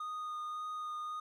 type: tone with vibrato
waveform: triangle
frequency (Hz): 1233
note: D#6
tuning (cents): -16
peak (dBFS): -36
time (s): 0-1.2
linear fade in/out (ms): 5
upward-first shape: sine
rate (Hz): 1.8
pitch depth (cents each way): 11
effects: none